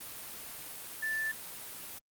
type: tone in noise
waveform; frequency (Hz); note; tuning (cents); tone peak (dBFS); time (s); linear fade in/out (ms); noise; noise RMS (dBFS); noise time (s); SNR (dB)
sine; 1760; A6; 0; -31; 1.02-1.32; 10; white; -44; 0-1.99; +10
effects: Opus 32 kbps